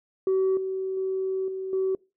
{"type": "tone with level steps", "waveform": "sine", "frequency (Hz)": 380, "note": "F#4", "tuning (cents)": 46, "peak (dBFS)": [-18, -26, -24, -29, -21], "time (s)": [0.27, 1.95], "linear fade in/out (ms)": 2, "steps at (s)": [0.57, 0.97, 1.48, 1.73], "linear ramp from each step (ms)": 2, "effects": ["noise-tail reverb RT60 0.3 s tail -26 dB re dry", "tanh soft clip ceiling -18 dBFS"]}